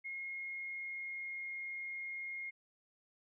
sine tone with pitch glide, 2153 to 2141 Hz, C7 to C7, +49 to +39 cents, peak -40 dBFS, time 0.04-2.51 s, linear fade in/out 20 ms, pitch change -10 cents, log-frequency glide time 0.17-1.53 s, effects none

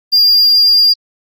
sine tone, 4803 Hz, D8, 38 cents sharp, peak -3 dBFS, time 0.12-0.94 s, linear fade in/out 20 ms, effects tanh soft clip ceiling -5 dBFS + Opus 24 kbps

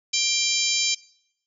harmonic tone with a mistuned harmonic, 789 Hz, G5, 11 cents sharp, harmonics 3 / 4 / 5 / 6 / 7 / 8 / 9, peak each -28 / -28 / -28 / -28 / -28 / -28 / -28 dBFS, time 0.13-0.95 s, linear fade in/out 10 ms, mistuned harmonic 7, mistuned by -57 cents, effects noise-tail reverb RT60 0.8 s tail -24 dB re dry

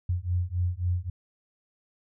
sine beating tone pair, 87.31 / 91.01 Hz, F2 / F#2, 0 / -28 cents, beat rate 3.7 Hz, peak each -28 dBFS, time 0.09-1.1 s, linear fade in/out 5 ms, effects none

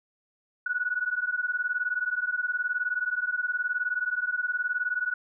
sine beating tone pair, 1461 / 1480 Hz, F#6 / F#6, -22 / 0 cents, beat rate 19 Hz, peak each -29 dBFS, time 0.66-5.14 s, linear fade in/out 5 ms, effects none

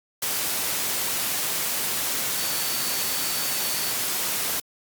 sine tone in noise, 4499 Hz, C#8, 25 cents sharp, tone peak -34 dBFS, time 2.38-3.91 s, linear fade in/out 5 ms, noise white, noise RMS -26 dBFS, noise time 0.22-4.6 s, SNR -11 dB, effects high-pass 100 Hz 12 dB/octave + Opus 48 kbps

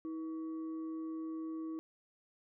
sine tone with frequency modulation, 320 Hz, D#4, 49 cents sharp, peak -38 dBFS, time 0.05-1.79 s, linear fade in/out 0 ms, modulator 806 Hz, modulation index 0.24, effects none

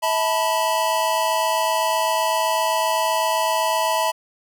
square chord, E suspended fourth, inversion none, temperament equal with one note detuned, 646.1 / 880 / 987.8 Hz, E5 / A5 / B5, -35 / 0 / 0 cents, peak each -24 / -24 / -23 dBFS, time 0.02-4.12 s, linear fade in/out 20 ms, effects none

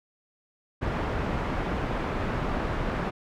pink low-pass noise, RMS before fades -29 dBFS, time 0.81-3.11 s, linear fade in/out 20 ms, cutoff 1600 Hz, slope 12 dB/octave, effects none

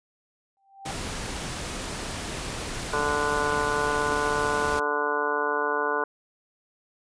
sine tone with exponential growth, 784 Hz, G5, in tune, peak -31 dBFS, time 0.57-0.91 s, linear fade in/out 0 ms, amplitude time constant 73 ms
pink noise, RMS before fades -33 dBFS, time 0.85-4.8 s, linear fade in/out 10 ms
harmonic tone, 146.83 Hz, D3, in tune, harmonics 2 / 3 / 4 / 5 / 6 / 7 / 8 / 9 / 10, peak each -38 / -29 / -34 / -37 / -33 / -29 / -34 / -41 / -29 dBFS, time 2.93-6.04 s, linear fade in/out 2 ms
effects resampled to 22050 Hz

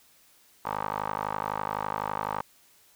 15% pulse tone with band-pass filter, 51.91 Hz, G#1, in tune, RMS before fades -32 dBFS, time 0.65-2.42 s, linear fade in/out 5 ms, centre 1000 Hz, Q 4, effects white hiss -60 dBFS RMS until 2.95 s

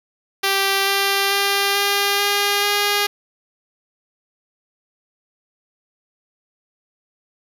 5% pulse tone with pitch steps, 391.8 / 395.2 / 398.6 / 402.1 / 405.6 / 409.1 Hz, G4 / G4 / G4 / G4 / G#4 / G#4, -1 / +14 / +29 / +44 / -41 / -26 cents, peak -5 dBFS, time 0.43-3.07 s, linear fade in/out 10 ms, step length 440 ms, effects none

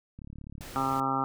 click train, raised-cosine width 5 ms, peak -31 dBFS, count 16, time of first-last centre 0.19-0.609 s, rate 35.8 Hz
pink noise, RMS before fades -44 dBFS, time 0.61-1 s, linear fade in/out 0 ms
harmonic tone, 134.1 Hz, C3, 43 cents sharp, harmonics 1 / 2 / 3 / 4 / 5 / 6 / 7 / 8 / 9 / 10, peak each -38 / -33 / -41 / -42 / -43 / -32 / -35 / -41 / -31 / -34 dBFS, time 0.76-1.24 s, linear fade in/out 0 ms
effects none

